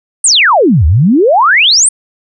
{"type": "exponential two-way sweep", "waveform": "sine", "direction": "down then up", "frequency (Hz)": [9380, 71.1, 9380], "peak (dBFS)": -4, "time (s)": [0.24, 1.89], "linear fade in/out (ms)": 5, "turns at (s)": 0.86, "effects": []}